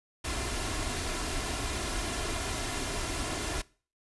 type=noise with comb filter; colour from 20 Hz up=pink; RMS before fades=-33 dBFS; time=0.24-3.62 s; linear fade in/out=10 ms; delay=2.9 ms; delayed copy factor=+0.5; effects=noise-tail reverb RT60 0.4 s tail -22 dB re dry + resampled to 24000 Hz